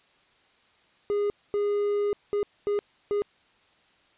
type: tone bursts at uneven times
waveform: triangle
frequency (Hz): 410.2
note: G#4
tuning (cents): -21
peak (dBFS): -21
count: 5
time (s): 1.1-1.3 / 1.54-2.13 / 2.33-2.43 / 2.67-2.79 / 3.11-3.22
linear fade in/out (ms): 0
effects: white hiss -62 dBFS RMS until 4.17 s + resampled to 8000 Hz